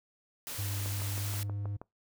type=noise; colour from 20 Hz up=white; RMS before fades=-40 dBFS; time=0.47-1.43 s; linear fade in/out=0 ms
type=tone with pitch glide; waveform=triangle; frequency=99.6 to 101.52 Hz; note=G2 to G#2; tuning=+28 to -39 cents; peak=-31 dBFS; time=0.58-1.77 s; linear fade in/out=10 ms; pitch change=+33 cents; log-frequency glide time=1.1-1.28 s
type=click train; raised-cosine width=1 ms; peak=-29 dBFS; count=7; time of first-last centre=0.86-1.815 s; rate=6.28 Hz
effects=noise-tail reverb RT60 0.2 s tail -25 dB re dry